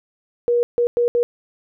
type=tone bursts at uneven times; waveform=sine; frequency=478.6 Hz; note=A#4; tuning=46 cents sharp; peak=-14 dBFS; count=4; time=0.48-0.63 / 0.78-0.87 / 0.97-1.08 / 1.15-1.23 s; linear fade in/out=0 ms; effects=none